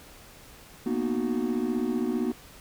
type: chord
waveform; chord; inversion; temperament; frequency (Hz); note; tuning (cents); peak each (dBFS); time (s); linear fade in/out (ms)
triangle; B major seventh; third; just; 231.5 / 246.9 / 308.7 / 370.4; A#3 / B3 / D#4 / F#4; -12 / 0 / -14 / +2; -29 / -26 / -29 / -29; 0.86-2.32; 5
effects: tanh soft clip ceiling -17 dBFS + pink hiss -50 dBFS RMS until 2.6 s